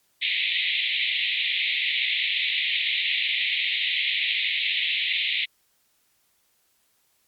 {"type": "band-pass noise", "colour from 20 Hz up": "pink", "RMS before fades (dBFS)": -25, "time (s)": [0.21, 5.46], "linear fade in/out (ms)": 20, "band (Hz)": [2000, 3900], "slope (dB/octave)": 96, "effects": ["white hiss -67 dBFS RMS until 7.27 s", "MP3 96 kbps"]}